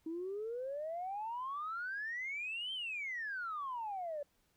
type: exponential two-way sweep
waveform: sine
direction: up then down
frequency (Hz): 315.3 to 3164 to 565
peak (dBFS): -37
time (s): 0.06-4.23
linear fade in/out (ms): 5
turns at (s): 2.73
effects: tanh soft clip ceiling -33 dBFS + pink hiss -75 dBFS RMS until 4.56 s